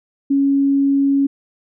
sine tone, 277.2 Hz, C#4, in tune, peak -12 dBFS, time 0.3-1.27 s, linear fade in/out 10 ms, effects none

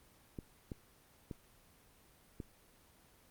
clicks, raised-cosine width 3 ms, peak -29 dBFS, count 4, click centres 0.388 / 0.718 / 1.312 / 2.402 s, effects pink hiss -65 dBFS RMS until 3.3 s + Opus 24 kbps

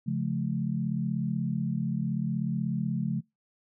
sine chord, Db augmented, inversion none, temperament equal with one note detuned, 138.59 / 174.61 / 215.3 Hz, Db3 / F3 / A3, 0 / 0 / -37 cents, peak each -31 dBFS, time 0.06-3.21 s, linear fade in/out 20 ms, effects noise-tail reverb RT60 0.2 s tail -25 dB re dry

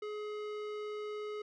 sine tone with tanh clipping, 421.6 Hz, G#4, 26 cents sharp, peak -40 dBFS, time 0.02-1.42 s, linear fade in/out 5 ms, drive 17 dB, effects none

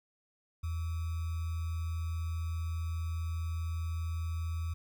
sine tone with sample-and-hold, 82.4 Hz, E2, in tune, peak -32 dBFS, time 0.63-4.74 s, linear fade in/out 10 ms, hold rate 1225 Hz, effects none

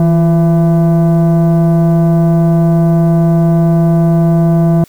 sine tone with frequency modulation, 164.2 Hz, E3, 6 cents flat, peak -4 dBFS, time 0-4.84 s, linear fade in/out 2 ms, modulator 507 Hz, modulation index 0.55, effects tanh soft clip ceiling -5 dBFS + white hiss -45 dBFS RMS until 4.88 s

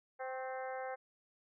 harmonic tone with a mistuned harmonic, 260 Hz, C4, 11 cents flat, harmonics 2 / 3 / 4 / 5 / 6 / 7 / 8, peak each -42 / -43 / -52 / -53 / -50 / -54 / -55 dBFS, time 0.19-0.96 s, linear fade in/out 20 ms, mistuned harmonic 4, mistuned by +38 cents, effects none

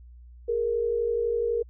sine tone pair together, 415.3 / 467.3 Hz, G#4 / A#4, 0 / +4 cents, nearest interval major second, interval 204 cents, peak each -30 / -24 dBFS, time 0.48-1.63 s, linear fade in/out 10 ms, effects added 60 Hz sine -45 dBFS peak until 1.69 s

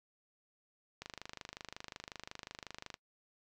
click train, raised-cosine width 0.2 ms, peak -26 dBFS, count 50, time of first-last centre 1.02-2.942 s, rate 25.5 Hz, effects noise-tail reverb RT60 0.1 s tail -23 dB re dry

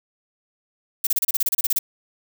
violet noise bursts, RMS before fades -20 dBFS, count 13, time 1.04-1.789 s, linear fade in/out 5 ms, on 29 ms, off 31 ms, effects none

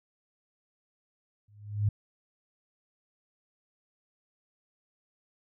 sine tone with exponential growth, 103.83 Hz, G#2, in tune, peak -20 dBFS, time 1.48-1.89 s, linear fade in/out 5 ms, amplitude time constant 89 ms, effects none

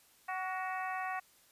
harmonic tone with a mistuned harmonic, 374.3 Hz, F#4, 20 cents sharp, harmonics 2 / 3 / 4 / 5 / 6 / 7, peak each -38 / -41 / -45 / -42 / -50 / -49 dBFS, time 0.28-1.2 s, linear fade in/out 10 ms, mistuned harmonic 4, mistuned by -34 cents, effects white hiss -65 dBFS RMS until 1.51 s + resampled to 32000 Hz

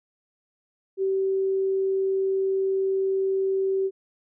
sine tone, 385.1 Hz, G4, 31 cents flat, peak -21 dBFS, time 0.97-3.91 s, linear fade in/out 50 ms, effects none

